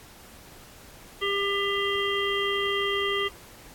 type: harmonic tone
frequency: 399 Hz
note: G4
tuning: 31 cents sharp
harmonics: 1 / 3 / 5 / 7 / 8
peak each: -28 / -31 / -30 / -34 / -31 dBFS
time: 1.21-3.29 s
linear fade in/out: 20 ms
effects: pink hiss -49 dBFS RMS until 3.74 s + AAC 64 kbps